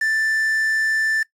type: tone with quantisation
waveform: triangle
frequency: 1767 Hz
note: A6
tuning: 7 cents sharp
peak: -16 dBFS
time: 0.01-1.23 s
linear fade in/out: 5 ms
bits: 6
effects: noise-tail reverb RT60 0.1 s tail -19 dB re dry + low-pass 12000 Hz 12 dB/octave